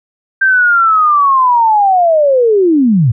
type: linear sweep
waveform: sine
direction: down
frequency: 1580 to 103.3 Hz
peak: -6 dBFS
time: 0.41-3.12 s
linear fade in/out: 10 ms
effects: none